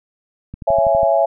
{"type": "click train", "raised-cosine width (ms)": 5, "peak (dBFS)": -18, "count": 7, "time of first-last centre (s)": [0.54, 1.032], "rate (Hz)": 12.2}
{"type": "chord", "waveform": "sine", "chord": "C# minor", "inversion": "none", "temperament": "just", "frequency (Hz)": [554.4, 665.2, 831.5], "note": ["C#5", "E5", "G#5"], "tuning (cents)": [0, 16, 2], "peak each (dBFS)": [-17, -14, -19], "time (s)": [0.67, 1.26], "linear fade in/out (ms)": 10}
{"effects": []}